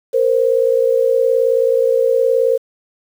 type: tone pair together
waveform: sine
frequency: 464.3 / 523.3 Hz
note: A#4 / C5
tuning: -7 / 0 cents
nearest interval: major second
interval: 207 cents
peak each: -14 dBFS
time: 0.13-2.58 s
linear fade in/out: 20 ms
effects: 7-bit